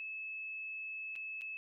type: tone with dropouts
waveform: sine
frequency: 2600 Hz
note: E7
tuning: 24 cents flat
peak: -40 dBFS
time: 0-1.57 s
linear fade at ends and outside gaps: 0 ms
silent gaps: 1.155-1.161 / 1.411-1.418 s
effects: none